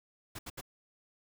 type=noise bursts; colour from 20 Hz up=pink; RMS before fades=-42 dBFS; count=3; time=0.35-0.612 s; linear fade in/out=10 ms; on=40 ms; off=71 ms; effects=none